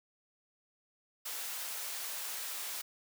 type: high-pass noise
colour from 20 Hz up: white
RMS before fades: -40 dBFS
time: 1.25-2.82 s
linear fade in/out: 10 ms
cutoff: 610 Hz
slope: 12 dB/octave
effects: none